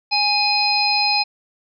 harmonic tone with a mistuned harmonic, 830.6 Hz, G#5, in tune, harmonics 1 / 3 / 5 / 6, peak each -21 / -21 / -21 / -21 dBFS, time 0.11-1.24 s, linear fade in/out 20 ms, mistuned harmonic 6, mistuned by +22 cents, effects none

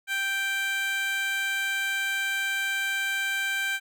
15% pulse tone with high-pass filter, 784 Hz, G5, in tune, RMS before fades -28 dBFS, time 0.07-3.8 s, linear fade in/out 50 ms, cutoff 1600 Hz, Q 2, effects none

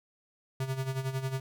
square tone with tremolo, 132.6 Hz, C3, 23 cents sharp, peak -29 dBFS, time 0.6-1.4 s, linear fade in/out 2 ms, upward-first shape sine, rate 11 Hz, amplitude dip 70%, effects none

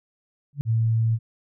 sine tone with exponential growth, 142.5 Hz, C#3, 48 cents sharp, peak -18 dBFS, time 0.53-0.61 s, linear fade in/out 0 ms, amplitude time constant 16 ms
sine tone, 113 Hz, A2, 47 cents sharp, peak -18 dBFS, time 0.65-1.19 s, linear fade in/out 50 ms
effects none

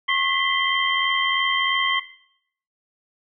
sine tone cluster, 1084 / 1985 / 2068 / 3143 Hz, C#6 / B6 / C7 / G7, -39 / +8 / -21 / +4 cents, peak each -24 dBFS, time 0.08-2 s, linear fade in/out 10 ms, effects noise-tail reverb RT60 0.7 s tail -17 dB re dry

